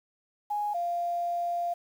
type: tone pair in turn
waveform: sine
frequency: 830.6 / 694.1 Hz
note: G#5 / F5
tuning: 0 / -11 cents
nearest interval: minor third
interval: 311 cents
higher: first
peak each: -27 dBFS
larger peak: neither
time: 0.5-0.74 / 0.74-1.74 s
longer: second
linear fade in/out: 10 ms
effects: 9-bit